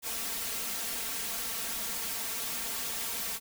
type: noise with comb filter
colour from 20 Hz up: white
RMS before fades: -35 dBFS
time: 0.02-3.4 s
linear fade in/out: 50 ms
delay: 4.4 ms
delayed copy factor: +0.85
effects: none